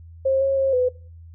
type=tone with pitch steps; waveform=sine; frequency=534 / 543 / 538 / 502 Hz; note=C5 / C#5 / C5 / B4; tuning=+35 / -36 / +48 / +28 cents; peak=-16 dBFS; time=0.25-0.89 s; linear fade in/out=10 ms; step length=160 ms; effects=noise-tail reverb RT60 0.4 s tail -21 dB re dry + added 83 Hz sine -40 dBFS peak until 1.34 s